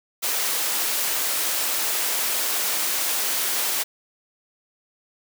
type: high-pass noise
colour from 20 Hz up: white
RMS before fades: -24 dBFS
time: 0.22-3.84 s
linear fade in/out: 20 ms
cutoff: 350 Hz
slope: 12 dB/octave
effects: none